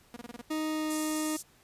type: tone bursts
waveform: sawtooth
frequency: 238.8 Hz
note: A#3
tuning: 42 cents sharp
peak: -36 dBFS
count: 6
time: 0.14-0.414 s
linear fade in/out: 2 ms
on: 24 ms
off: 26 ms
type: tone with pitch glide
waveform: 40% pulse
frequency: 311.1 to 309 Hz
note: D#4 to D#4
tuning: 0 to -12 cents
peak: -29 dBFS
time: 0.5-1.37 s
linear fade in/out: 10 ms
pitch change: -12 cents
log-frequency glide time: 0.7-0.91 s
type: band-pass noise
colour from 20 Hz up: pink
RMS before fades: -41 dBFS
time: 0.89-1.43 s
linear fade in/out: 20 ms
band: 6100 to 11000 Hz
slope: 24 dB/octave
effects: pink hiss -62 dBFS RMS until 1.63 s + resampled to 32000 Hz